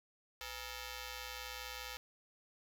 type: ring-modulated tone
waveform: 5% pulse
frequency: 444.8 Hz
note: A4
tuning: 19 cents sharp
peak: -29 dBFS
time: 0.41-1.97 s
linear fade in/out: 0 ms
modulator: 385 Hz
effects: none